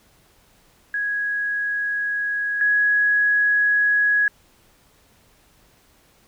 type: tone pair in turn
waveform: sine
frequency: 1661.2 / 1670.8 Hz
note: G#6 / G#6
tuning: 0 / +10 cents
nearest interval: unison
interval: 10 cents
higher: second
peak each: -21 / -15 dBFS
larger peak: second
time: 0.94-2.61 / 2.61-4.28 s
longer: neither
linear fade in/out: 2 ms
effects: pink hiss -57 dBFS RMS until 6.27 s